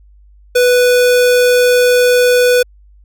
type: tone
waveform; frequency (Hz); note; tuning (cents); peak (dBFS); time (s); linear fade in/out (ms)
square; 493.9; B4; 0; -8; 0.55-2.63; 10
effects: added 50 Hz sine -41 dBFS peak until 3.04 s